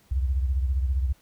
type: beating tone pair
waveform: sine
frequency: 65 / 80 Hz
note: C2 / D#2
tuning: -11 / +49 cents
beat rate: 15 Hz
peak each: -22 / -31 dBFS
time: 0.11-1.13 s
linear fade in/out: 10 ms
effects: pink hiss -61 dBFS RMS until 1.21 s